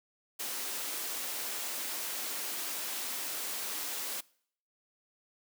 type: high-pass noise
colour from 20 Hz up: white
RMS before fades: -37 dBFS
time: 0.39-4.21 s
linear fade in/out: 10 ms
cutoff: 240 Hz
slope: 24 dB/octave
effects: noise-tail reverb RT60 0.6 s tail -23 dB re dry